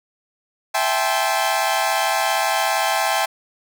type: chord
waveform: sawtooth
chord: A minor seventh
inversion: second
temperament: equal with one note detuned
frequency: 659.3 / 784 / 861.4 / 1046.5 Hz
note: E5 / G5 / A5 / C6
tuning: 0 / 0 / -37 / 0 cents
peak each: -20 / -18 / -20 / -22 dBFS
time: 0.74-3.26 s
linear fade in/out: 10 ms
effects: none